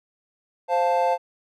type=chord; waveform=triangle; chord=F major; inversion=second; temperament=equal; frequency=523.3 / 698.5 / 880 Hz; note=C5 / F5 / A5; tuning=0 / 0 / 0 cents; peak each=-21 dBFS; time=0.68-1.18 s; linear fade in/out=50 ms; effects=none